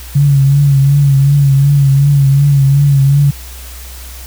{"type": "tone with vibrato", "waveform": "sine", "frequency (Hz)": 139.8, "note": "C#3", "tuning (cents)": 15, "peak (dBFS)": -5, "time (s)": [0.15, 3.31], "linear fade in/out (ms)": 10, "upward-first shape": "triangle", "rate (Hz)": 2.7, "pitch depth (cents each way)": 56, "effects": ["added 62 Hz sine -28 dBFS peak until 4.26 s", "white hiss -33 dBFS RMS until 4.26 s"]}